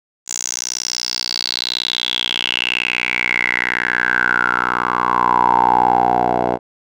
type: tone with band-pass filter sweep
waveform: 10% pulse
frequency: 61 Hz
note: B1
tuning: 21 cents flat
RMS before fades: -18 dBFS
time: 0.26-6.59 s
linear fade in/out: 50 ms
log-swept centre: 7000 to 620 Hz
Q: 7.7
effects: none